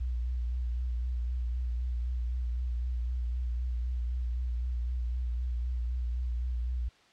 sine tone with vibrato, 60.7 Hz, B1, 29 cents flat, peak -29 dBFS, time 0-6.89 s, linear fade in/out 10 ms, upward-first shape sine, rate 3.9 Hz, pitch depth 45 cents each way, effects white hiss -61 dBFS RMS until 7.12 s + low-pass 4000 Hz 12 dB/octave

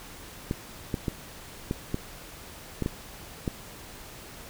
clicks, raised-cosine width 3 ms, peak -14 dBFS, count 8, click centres 0.511 / 0.942 / 1.082 / 1.711 / 1.944 / 2.823 / 2.861 / 3.478 s, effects pink hiss -45 dBFS RMS until 4.49 s

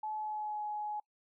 sine tone with pitch glide, 859 to 841.3 Hz, A5 to G#5, -42 to +22 cents, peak -35 dBFS, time 0.03-1 s, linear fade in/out 5 ms, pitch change -36 cents, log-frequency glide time 0.14-0.63 s, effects noise-tail reverb RT60 0.1 s tail -25 dB re dry

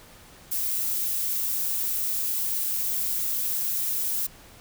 violet noise, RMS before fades -27 dBFS, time 0.51-4.27 s, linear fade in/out 10 ms, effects pink hiss -50 dBFS RMS until 4.6 s

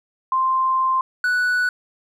sine / triangle tone pair in turn, 1046.5 / 1480 Hz, C6 / F#6, 0 / 0 cents, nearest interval tritone, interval 600 cents, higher second, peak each -16 / -15 dBFS, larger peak second, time 0.32-1.01 / 1.24-1.69 s, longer first, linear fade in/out 2 ms, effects none

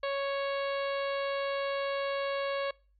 harmonic tone, 554.4 Hz, C#5, in tune, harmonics 1 / 2 / 3 / 4 / 5 / 6 / 7 / 8, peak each -31 / -37 / -41 / -43 / -45 / -47 / -48 / -49 dBFS, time 0.03-2.71 s, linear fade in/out 5 ms, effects noise-tail reverb RT60 0.4 s tail -25 dB re dry + added 50 Hz sine -64 dBFS peak until 2.99 s

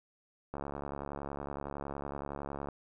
click train, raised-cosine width 1 ms, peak -25 dBFS, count 153, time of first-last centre 0.54-2.687 s, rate 70.8 Hz, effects none

